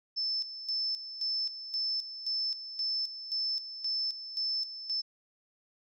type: tone with tremolo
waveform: sine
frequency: 5274 Hz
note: E8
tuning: in tune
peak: -29 dBFS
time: 0.16-5.02 s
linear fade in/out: 20 ms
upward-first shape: square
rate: 1.9 Hz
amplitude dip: 70%
effects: none